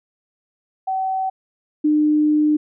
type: tone pair in turn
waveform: sine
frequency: 761 / 302 Hz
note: F#5 / D4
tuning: +48 / +48 cents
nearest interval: octave + major third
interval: 1600 cents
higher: first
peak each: -19 / -13 dBFS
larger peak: second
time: 0.87-1.3 / 1.84-2.57 s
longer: second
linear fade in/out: 10 ms
effects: none